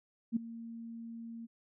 sine tone with ADSR envelope, 230 Hz, A#3, 23 cents flat, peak -25 dBFS, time 0.32-1.47 s, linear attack 43 ms, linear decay 8 ms, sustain -17 dB, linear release 25 ms, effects none

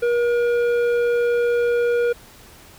triangle tone with tanh clipping, 477.5 Hz, A#4, 42 cents sharp, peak -18 dBFS, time 0.02-2.13 s, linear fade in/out 10 ms, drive 14 dB, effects pink hiss -46 dBFS RMS until 2.78 s

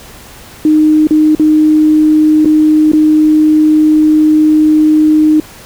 sine tone with dropouts, 308 Hz, D#4, 17 cents flat, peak -4 dBFS, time 0.65-5.4 s, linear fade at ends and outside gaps 2 ms, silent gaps 1.071-1.108 / 1.35-1.396 / 2.448-2.456 / 2.918-2.933 s, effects pink hiss -34 dBFS RMS until 5.65 s

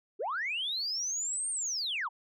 sine linear two-way sweep, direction up then down, 339 to 8870 to 812 Hz, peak -30 dBFS, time 0.19-2.09 s, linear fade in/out 20 ms, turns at 1.5 s, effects tanh soft clip ceiling -26 dBFS

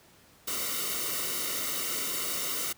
white noise with comb filter, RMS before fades -32 dBFS, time 0.47-2.73 s, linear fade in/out 10 ms, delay 1.2 ms, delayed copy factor -0.75, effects pink hiss -58 dBFS RMS until 2.77 s + high-pass 60 Hz 12 dB/octave

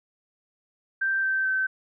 sine tone with pitch steps, 1568 / 1553.6 / 1539.3 Hz, G6 / G6 / G6, 0 / -16 / -32 cents, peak -22 dBFS, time 1.01-1.67 s, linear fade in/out 10 ms, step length 220 ms, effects none

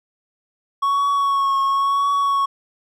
triangle tone with vibrato, 1108.7 Hz, C#6, in tune, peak -14 dBFS, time 0.82-2.46 s, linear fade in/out 10 ms, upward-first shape triangle, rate 0.96 Hz, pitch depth 30 cents each way, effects none

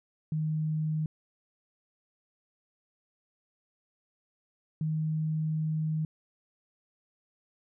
sine tone pair in turn, 155.56 / 156.46 Hz, D#3 / D#3, 0 / +10 cents, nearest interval unison, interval 10 cents, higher second, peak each -27 dBFS, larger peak neither, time 0.32-1.06 / 4.81-6.05 s, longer second, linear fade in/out 2 ms, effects none

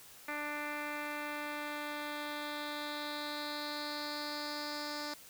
10% pulse tone with low-pass filter sweep, 295.8 Hz, D4, 13 cents sharp, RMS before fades -40 dBFS, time 0.28-5.14 s, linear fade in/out 5 ms, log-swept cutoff 2300 to 5400 Hz, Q 3.9, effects white hiss -55 dBFS RMS until 5.29 s

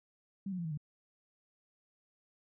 sine tone with pitch steps, 196 / 182.87 / 170.63 / 159.2 / 148.54 Hz, G3 / F#3 / F3 / D#3 / D3, 0 / -20 / -40 / +40 / +20 cents, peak -35 dBFS, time 0.46-0.775 s, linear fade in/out 5 ms, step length 63 ms, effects none

